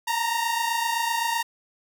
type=tone pair together; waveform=sawtooth; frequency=912.2 / 940 Hz; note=A#5 / A#5; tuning=-38 / +14 cents; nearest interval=minor second; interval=52 cents; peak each=-23 / -22 dBFS; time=0.07-1.43 s; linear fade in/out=10 ms; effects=none